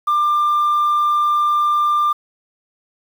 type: tone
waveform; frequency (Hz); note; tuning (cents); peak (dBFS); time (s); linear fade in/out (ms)
sine; 1192; D6; +25; -11; 0.07-2.13; 10
effects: tanh soft clip ceiling -12 dBFS + 7-bit